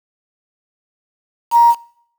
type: tone with quantisation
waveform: sine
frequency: 940 Hz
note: A#5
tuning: 14 cents sharp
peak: -6 dBFS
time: 1.51-1.75 s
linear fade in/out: 50 ms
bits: 5
effects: noise-tail reverb RT60 0.6 s tail -21 dB re dry